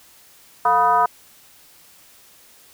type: tone with frequency modulation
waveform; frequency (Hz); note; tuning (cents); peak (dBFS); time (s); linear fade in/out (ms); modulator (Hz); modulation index
sine; 979; B5; -15; -13; 0.65-1.06; 5; 268; 1.2
effects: white hiss -50 dBFS RMS until 2.73 s